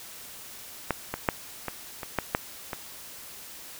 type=clicks; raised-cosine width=0.5 ms; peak=-9 / -14 / -6 / -15 / -19 / -9 / -7 / -16 dBFS; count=8; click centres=0.907 / 1.14 / 1.288 / 1.683 / 2.032 / 2.187 / 2.349 / 2.732 s; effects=white hiss -44 dBFS RMS until 3.79 s